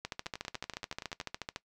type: two click trains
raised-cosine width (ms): 0.2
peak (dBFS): -23 / -19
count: 11 / 22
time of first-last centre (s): 0.26-1.212 / 0.05-1.561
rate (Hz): 10.5 / 13.9
effects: noise-tail reverb RT60 0.1 s tail -19 dB re dry